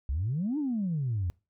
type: exponential two-way sweep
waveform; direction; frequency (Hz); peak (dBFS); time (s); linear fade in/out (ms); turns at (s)
sine; up then down; 61.74 to 311.1 to 83; -26; 0.09-1.3; 0; 0.58
effects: noise-tail reverb RT60 0.3 s tail -25 dB re dry + tanh soft clip ceiling -23 dBFS